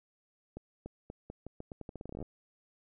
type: accelerating click train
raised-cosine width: 2 ms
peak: -29 dBFS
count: 20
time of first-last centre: 0.57-2.226 s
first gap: 290 ms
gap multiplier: 0.83
effects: none